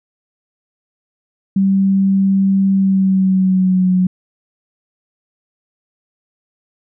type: tone with pitch glide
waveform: sine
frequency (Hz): 194.1 to 183.63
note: G3 to F#3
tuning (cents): -17 to -13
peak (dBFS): -10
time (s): 1.56-4.07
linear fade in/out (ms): 5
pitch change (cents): -96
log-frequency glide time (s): 2.72-3.92
effects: none